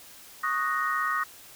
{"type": "chord", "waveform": "sine", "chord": "D# minor seventh", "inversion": "third", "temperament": "equal", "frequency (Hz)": [1108.7, 1244.5, 1480, 1864.7], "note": ["C#6", "D#6", "F#6", "A#6"], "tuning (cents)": [0, 0, 0, 0], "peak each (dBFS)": [-32, -28, -34, -30], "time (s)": [0.43, 1.24], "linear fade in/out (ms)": 10, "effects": ["white hiss -49 dBFS RMS until 1.55 s"]}